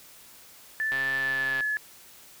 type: tone with pitch glide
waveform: sine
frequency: 1757 to 1710.9 Hz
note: A6 to A6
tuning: -3 to -49 cents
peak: -25 dBFS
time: 0.8-1.77 s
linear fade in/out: 0 ms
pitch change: -46 cents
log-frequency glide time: 1.13-1.6 s
type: click train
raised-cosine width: 0.3 ms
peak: -20 dBFS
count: 93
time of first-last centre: 0.92-1.607 s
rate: 134 Hz
effects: white hiss -51 dBFS RMS until 2.4 s